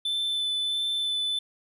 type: tone with vibrato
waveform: triangle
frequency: 3520 Hz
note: A7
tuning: in tune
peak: -24 dBFS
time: 0.05-1.39 s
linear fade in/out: 5 ms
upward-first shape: sine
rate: 1.5 Hz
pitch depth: 10 cents each way
effects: none